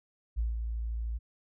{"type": "tone with ADSR envelope", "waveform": "sine", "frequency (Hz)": 56.6, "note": "A1", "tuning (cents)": 50, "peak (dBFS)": -26, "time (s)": [0.36, 1.19], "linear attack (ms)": 28, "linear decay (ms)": 160, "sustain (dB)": -5, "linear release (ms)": 25, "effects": []}